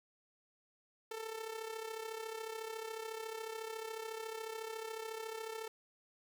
sawtooth tone with amplitude modulation, 444.6 Hz, A4, 18 cents sharp, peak -35 dBFS, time 1.11-5.68 s, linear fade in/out 5 ms, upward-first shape sine, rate 34 Hz, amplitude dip 65%, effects none

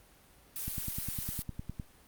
blue noise, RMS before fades -38 dBFS, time 0.56-1.42 s, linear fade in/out 0 ms
click train, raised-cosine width 5 ms, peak -25 dBFS, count 12, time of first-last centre 0.68-1.798 s, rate 9.84 Hz
effects pink hiss -60 dBFS RMS until 2.07 s + Opus 32 kbps

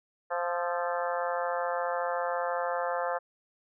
harmonic tone with a mistuned harmonic, 174.61 Hz, F3, in tune, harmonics 3 / 4 / 5 / 6 / 7 / 8 / 9 / 10, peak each -32 / -34 / -36 / -38 / -39 / -40 / -41 / -42 dBFS, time 0.3-3.19 s, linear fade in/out 20 ms, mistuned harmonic 8, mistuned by -67 cents, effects none

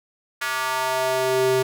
square tone with high-pass filter sweep, 130 Hz, C3, 11 cents flat, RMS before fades -22 dBFS, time 0.41-1.63 s, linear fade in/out 10 ms, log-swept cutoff 1500 to 300 Hz, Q 2.2, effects none

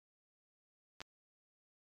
clicks, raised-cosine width 0.2 ms, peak -27 dBFS, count 2, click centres 1.005 / 1.016 s, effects MP3 96 kbps

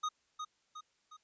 square tone with echo, 1244.5 Hz, D#6, in tune, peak -33 dBFS, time 0.03-0.09 s, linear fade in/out 10 ms, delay 360 ms, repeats 3, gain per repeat -6 dB, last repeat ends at 1.17 s, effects white hiss -75 dBFS RMS until 1.23 s + resampled to 16000 Hz

